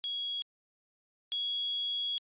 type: tone pair in turn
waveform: sine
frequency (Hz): 3322 / 3334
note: G#7 / G#7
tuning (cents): 0 / +6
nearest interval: unison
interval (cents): 6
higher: second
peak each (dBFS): -32 / -30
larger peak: second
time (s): 0.04-0.42 / 1.32-2.18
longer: second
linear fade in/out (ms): 0
effects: resampled to 8000 Hz